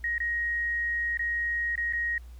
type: tone with dropouts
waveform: sine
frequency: 1881 Hz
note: A#6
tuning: 15 cents sharp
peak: -26 dBFS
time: 0.04-2.18 s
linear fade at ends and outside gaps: 2 ms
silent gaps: 0.181-0.202 / 1.173-1.193 / 1.756-1.777 / 1.926-1.933 s
effects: added 60 Hz sine -42 dBFS peak until 2.39 s + pink hiss -62 dBFS RMS until 2.39 s